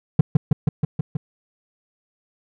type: tone with echo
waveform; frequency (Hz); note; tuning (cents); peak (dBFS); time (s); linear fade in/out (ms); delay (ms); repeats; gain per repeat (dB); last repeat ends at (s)
triangle; 150; D3; +37; -5; 0.19-0.21; 5; 160; 6; -2; 1.17
effects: none